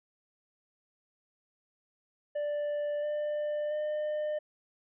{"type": "tone with pitch steps", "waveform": "triangle", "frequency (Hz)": [588, 596.2, 604.5], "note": ["D5", "D5", "D5"], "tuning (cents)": [2, 26, 50], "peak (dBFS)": -28, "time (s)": [2.35, 4.39], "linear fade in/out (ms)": 10, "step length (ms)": 680, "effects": ["resampled to 8000 Hz"]}